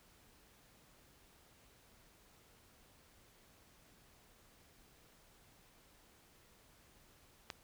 click, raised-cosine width 0.2 ms, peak -24 dBFS, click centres 7.502 s, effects pink hiss -66 dBFS RMS until 7.63 s

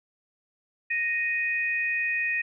sine tone pair together, 1864.7 / 2489 Hz, A#6 / D#7, 0 / 0 cents, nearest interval perfect fourth, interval 500 cents, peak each -27 dBFS, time 0.9-2.42 s, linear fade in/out 10 ms, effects none

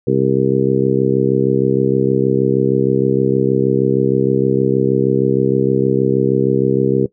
harmonic tone, 66.4 Hz, C2, 26 cents sharp, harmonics 2 / 3 / 4 / 5 / 6 / 7, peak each -19 / -20 / -21 / -19 / -17 / -18 dBFS, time 0.07-7.06 s, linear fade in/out 5 ms, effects noise-tail reverb RT60 0.1 s tail -17 dB re dry

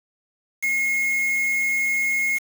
triangle tone with quantisation, 2157 Hz, C#7, 48 cents flat, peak -18 dBFS, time 0.62-2.39 s, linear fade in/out 20 ms, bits 5, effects none

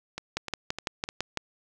two click trains, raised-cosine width 0.2 ms, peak -17 / -11 dBFS, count 4 / 7, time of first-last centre 0.18-1.089 / 0.37-1.373 s, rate 3.3 / 5.98 Hz, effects none

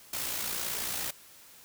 white noise with amplitude modulation, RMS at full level -32 dBFS, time 0.13-1.11 s, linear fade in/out 5 ms, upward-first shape sine, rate 58.2 Hz, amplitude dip 45%, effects white hiss -54 dBFS RMS until 1.64 s

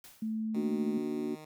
white noise with exponential decay, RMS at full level -49 dBFS, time 0.04-0.5 s, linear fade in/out 2 ms, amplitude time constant 100 ms
sine tone, 219.7 Hz, A3, 2 cents flat, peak -31 dBFS, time 0.22-0.98 s, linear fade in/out 5 ms
10% pulse tone with pitch glide, 155.56 to 154.57 Hz, D#3 to D#3, 0 to -11 cents, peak -38 dBFS, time 0.54-1.45 s, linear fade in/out 5 ms, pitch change -11 cents, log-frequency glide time 0.77-1.26 s
sine chord, Bb augmented, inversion none, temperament equal, 233.1 / 293.7 / 370 Hz, Bb3 / D4 / F#4, 0 / 0 / 0 cents, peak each -36 dBFS, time 0.55-1.36 s, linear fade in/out 20 ms
effects none

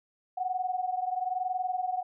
sine tone pair together, 732 / 753 Hz, F#5 / F#5, -19 / +30 cents, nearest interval unison, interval 49 cents, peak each -30 / -33 dBFS, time 0.37-2.03 s, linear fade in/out 10 ms, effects none

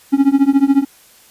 triangle tone with tremolo, 275.9 Hz, C#4, 8 cents flat, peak -3 dBFS, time 0.12-0.85 s, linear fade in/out 20 ms, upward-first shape triangle, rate 14 Hz, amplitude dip 100%, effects white hiss -47 dBFS RMS until 1.3 s + resampled to 32000 Hz

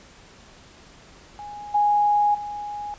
sine tone with level steps, 828 Hz, G#5, 5 cents flat, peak -34 / -16 / -29 dBFS, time 1.39-2.94 s, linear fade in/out 0 ms, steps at 1.74 / 2.34 s, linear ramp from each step 10 ms, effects pink hiss -49 dBFS RMS until 2.98 s + resampled to 16000 Hz

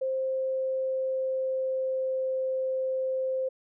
sine tone with pitch glide, 526 to 522.7 Hz, C5 to C5, +9 to -2 cents, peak -26 dBFS, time 0.01-3.49 s, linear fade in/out 10 ms, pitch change -11 cents, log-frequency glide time 0.15-2.3 s, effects none

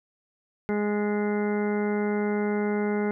harmonic tone with a mistuned harmonic, 207.7 Hz, G#3, in tune, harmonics 1 / 2 / 3 / 4 / 5 / 6 / 7 / 8 / 9 / 10, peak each -26 / -27 / -39 / -36 / -45 / -46 / -39 / -49 / -49 / -40 dBFS, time 0.69-3.11 s, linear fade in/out 0 ms, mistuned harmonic 8, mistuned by +48 cents, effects none

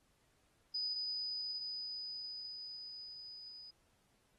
sine tone with level ramp, 4978 Hz, D#8, in tune, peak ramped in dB -35 to -50 dBFS, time 0.74-3.71 s, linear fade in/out 10 ms, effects pink hiss -75 dBFS RMS until 4.38 s + AAC 32 kbps

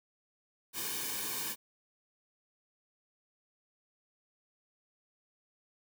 white noise with comb filter, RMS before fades -37 dBFS, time 0.73-1.56 s, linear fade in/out 50 ms, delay 1.5 ms, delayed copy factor -0.8, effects none

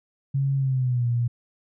sine tone with pitch glide, 137.3 to 119.53 Hz, C#3 to A#2, -16 to +44 cents, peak -20 dBFS, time 0.34-1.28 s, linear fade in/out 10 ms, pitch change -240 cents, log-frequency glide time 0.56-1.07 s, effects none

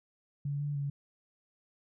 sine tone with pitch steps, 142.7 / 145.4 / 141.5 Hz, D3 / D3 / C#3, -49 / -17 / +36 cents, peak -31 dBFS, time 0.45-0.9 s, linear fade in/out 5 ms, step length 150 ms, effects none

